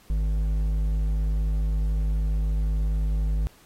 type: tone with hard clipping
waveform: triangle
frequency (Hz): 52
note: G#1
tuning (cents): +3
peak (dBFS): -23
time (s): 0.1-3.47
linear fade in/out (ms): 0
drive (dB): 10
effects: pink hiss -56 dBFS RMS until 3.65 s + AAC 48 kbps